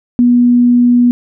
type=tone; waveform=sine; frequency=243.1 Hz; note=B3; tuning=27 cents flat; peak=-5 dBFS; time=0.19-1.11 s; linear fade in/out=0 ms; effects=none